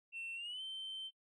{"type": "tone with pitch glide", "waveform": "sine", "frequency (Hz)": [2700, 3101], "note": ["E7", "G7"], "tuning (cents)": [41, -19], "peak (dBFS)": -40, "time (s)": [0.12, 1.11], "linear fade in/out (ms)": 50, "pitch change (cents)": 240, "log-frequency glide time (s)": [0.35, 0.62], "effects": ["noise-tail reverb RT60 0.1 s tail -24 dB re dry", "tanh soft clip ceiling -40 dBFS"]}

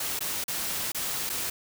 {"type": "noise with dropouts", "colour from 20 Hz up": "white", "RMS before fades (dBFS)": -31, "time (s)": [0, 1.5], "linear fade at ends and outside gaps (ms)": 5, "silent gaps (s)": [[0.192, 0.206], [0.441, 0.48], [0.92, 0.946], [1.294, 1.298]], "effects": []}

